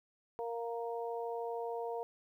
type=harmonic tone; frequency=233.1 Hz; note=A#3; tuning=in tune; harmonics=2 / 3 / 4; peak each=-38 / -42 / -44 dBFS; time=0.39-2.03 s; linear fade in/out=0 ms; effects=12-bit